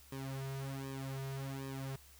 sawtooth tone with flanger, 135.2 Hz, C#3, 43 cents flat, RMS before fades -42 dBFS, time 0.12-1.96 s, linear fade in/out 5 ms, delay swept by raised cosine 1.4 to 3.9 ms, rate 1.3 Hz, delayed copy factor -1, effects added 70 Hz sine -61 dBFS peak until 2.19 s + white hiss -61 dBFS RMS until 2.19 s

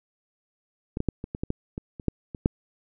clicks, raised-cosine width 3 ms, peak -16 / -13 / -10 / -20 / -18 / -15 / -13 / -19 / -25 / -9 / -22 / -6 dBFS, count 12, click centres 0.971 / 1.004 / 1.087 / 1.241 / 1.349 / 1.435 / 1.504 / 1.779 / 1.998 / 2.083 / 2.348 / 2.459 s, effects none

